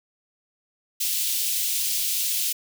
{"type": "high-pass noise", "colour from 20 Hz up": "white", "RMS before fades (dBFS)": -25, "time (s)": [1, 2.53], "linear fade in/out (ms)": 10, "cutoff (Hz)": 2800, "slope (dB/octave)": 24, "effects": []}